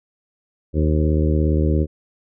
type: harmonic tone with a mistuned harmonic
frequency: 77.3 Hz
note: D#2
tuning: 11 cents flat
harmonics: 1 / 2 / 3 / 4 / 5 / 6 / 7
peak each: -17 / -22 / -26 / -24 / -26 / -31 / -30 dBFS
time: 0.73-1.87 s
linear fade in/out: 50 ms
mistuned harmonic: 7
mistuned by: -15 cents
effects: none